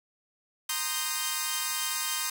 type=chord; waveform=5% pulse; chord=C minor seventh; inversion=third; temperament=equal with one note detuned; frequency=932.3 / 1046.5 / 1235.2 / 1568 Hz; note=Bb5 / C6 / Eb6 / G6; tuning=0 / 0 / -13 / 0 cents; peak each=-24 / -22 / -22 / -23 dBFS; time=0.69-2.3 s; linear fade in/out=5 ms; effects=none